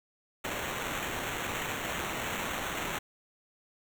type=noise with sample-and-hold; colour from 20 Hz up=blue; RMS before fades=-35 dBFS; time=0.44-2.99 s; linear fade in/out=10 ms; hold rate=4900 Hz; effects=none